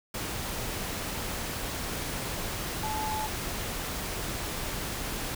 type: tone in noise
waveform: sine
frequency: 863 Hz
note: A5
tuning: 34 cents flat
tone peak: -31 dBFS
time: 2.83-3.27 s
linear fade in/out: 5 ms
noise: pink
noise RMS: -34 dBFS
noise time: 0.14-5.35 s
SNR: 0 dB
effects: none